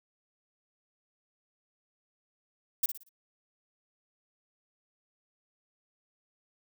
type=noise with echo; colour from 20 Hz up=violet; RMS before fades=-26 dBFS; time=2.83-2.86 s; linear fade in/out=5 ms; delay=58 ms; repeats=4; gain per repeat=-9 dB; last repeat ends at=3.092 s; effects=none